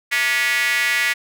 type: tone with high-pass filter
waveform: square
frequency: 130 Hz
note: C3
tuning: 11 cents flat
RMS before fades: -19 dBFS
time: 0.11-1.14 s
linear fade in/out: 20 ms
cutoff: 2000 Hz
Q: 4.7
effects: none